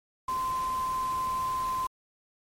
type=tone in noise; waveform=sine; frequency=1035 Hz; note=C6; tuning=19 cents flat; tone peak=-27 dBFS; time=0.28-1.87 s; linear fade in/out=5 ms; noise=pink; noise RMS=-43 dBFS; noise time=0.28-1.87 s; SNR=+13 dB; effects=MP3 64 kbps